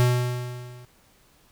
square tone with level ramp, 123.47 Hz, B2, in tune, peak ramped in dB -16 to -44 dBFS, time 0-0.85 s, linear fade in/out 0 ms, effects pink hiss -59 dBFS RMS until 1.51 s

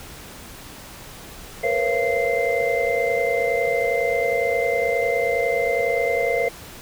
sine tone cluster, 460.9 / 490.6 / 543 / 681 / 2081 Hz, A#4 / B4 / C#5 / F5 / C7, -20 / -12 / -36 / -44 / -10 cents, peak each -25 dBFS, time 1.63-6.49 s, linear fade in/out 10 ms, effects pink hiss -40 dBFS RMS until 6.81 s

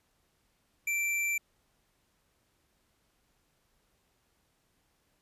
square tone, 2345 Hz, D7, 3 cents flat, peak -29 dBFS, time 0.87-1.38 s, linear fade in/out 5 ms, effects pink hiss -73 dBFS RMS until 5.21 s + resampled to 32000 Hz

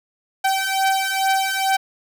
sawtooth beating tone pair, 771 / 773.3 Hz, G5 / G5, -29 / -24 cents, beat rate 2.3 Hz, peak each -17 dBFS, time 0.44-1.77 s, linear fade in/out 10 ms, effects none

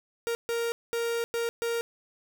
45% pulse tone bursts at uneven times, 466.2 Hz, A#4, in tune, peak -27 dBFS, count 5, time 0.27-0.35 / 0.49-0.72 / 0.93-1.24 / 1.34-1.49 / 1.62-1.81 s, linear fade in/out 0 ms, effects none

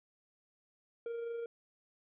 triangle tone with amplitude modulation, 466.2 Hz, A#4, in tune, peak -34 dBFS, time 1.06-1.46 s, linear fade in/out 2 ms, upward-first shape sine, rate 24.8 Hz, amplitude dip 30%, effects resampled to 8000 Hz

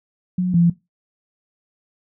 sine tone pair in turn, 181.4 / 171.22 Hz, F#3 / F3, -34 / -34 cents, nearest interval minor second, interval 100 cents, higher first, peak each -16 / -11 dBFS, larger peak second, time 0.38-0.54 / 0.54-0.7 s, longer neither, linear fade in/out 5 ms, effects noise-tail reverb RT60 0.2 s tail -18 dB re dry

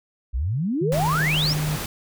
sine exponential sweep, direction up, 54 to 5770 Hz, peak -21 dBFS, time 0.33-1.54 s, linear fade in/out 20 ms
sine tone with pitch glide, 155.56 to 151.92 Hz, D#3 to D#3, 0 to -41 cents, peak -22 dBFS, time 0.81-1.76 s, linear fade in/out 10 ms, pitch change -41 cents, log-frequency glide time 1.02-1.55 s
pink noise, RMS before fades -30 dBFS, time 0.92-1.86 s, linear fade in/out 2 ms
effects none

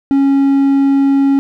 triangle tone, 275.5 Hz, C#4, 11 cents flat, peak -6 dBFS, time 0.11-1.39 s, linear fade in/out 0 ms, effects none

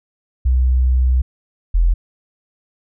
sine tone pair in turn, 63.4 / 42.31 Hz, B1 / E1, +46 / +46 cents, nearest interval perfect fifth, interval 700 cents, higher first, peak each -11 / -10 dBFS, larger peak second, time 0.45-1.22 / 1.74-1.94 s, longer first, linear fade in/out 10 ms, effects none

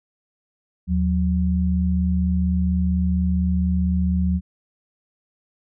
sine tone pair together, 77.78 / 182.08 Hz, D#2 / F#3, 0 / -28 cents, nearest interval octave + minor third, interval 1472 cents, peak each -20 dBFS, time 0.87-4.41 s, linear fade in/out 50 ms, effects none

